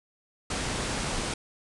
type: low-pass noise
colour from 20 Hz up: pink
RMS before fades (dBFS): -31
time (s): 0.5-1.34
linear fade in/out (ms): 5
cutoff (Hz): 10000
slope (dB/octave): 96
effects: none